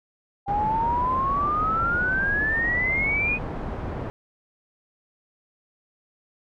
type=exponential sweep; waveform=sine; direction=up; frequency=794 to 2503 Hz; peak=-21 dBFS; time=0.46-3.39 s; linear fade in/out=50 ms
type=low-pass noise; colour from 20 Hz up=pink; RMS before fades=-31 dBFS; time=0.48-4.1 s; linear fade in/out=0 ms; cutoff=1000 Hz; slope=12 dB/octave
effects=none